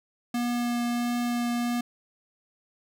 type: tone with vibrato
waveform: square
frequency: 240 Hz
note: B3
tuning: 49 cents flat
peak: -26 dBFS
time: 0.34-1.81 s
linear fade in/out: 5 ms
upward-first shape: triangle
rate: 1.5 Hz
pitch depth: 9 cents each way
effects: none